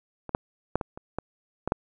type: clicks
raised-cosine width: 1 ms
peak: -22 / -8 / -9 / -16 / -25 / -15 / -14 / -8 dBFS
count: 8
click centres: 0.293 / 0.349 / 0.756 / 0.812 / 0.975 / 1.186 / 1.676 / 1.721 s
effects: none